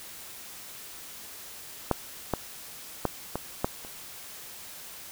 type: clicks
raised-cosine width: 1 ms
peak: -8 / -11 / -10 / -15 / -10 / -29 dBFS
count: 6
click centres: 1.913 / 2.337 / 3.053 / 3.356 / 3.645 / 3.849 s
effects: white hiss -44 dBFS RMS until 5.11 s